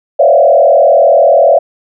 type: tone with frequency modulation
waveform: sine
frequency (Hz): 614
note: D#5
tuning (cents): -23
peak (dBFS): -3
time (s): 0.19-1.59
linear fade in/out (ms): 10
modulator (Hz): 40.3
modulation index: 2.1
effects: none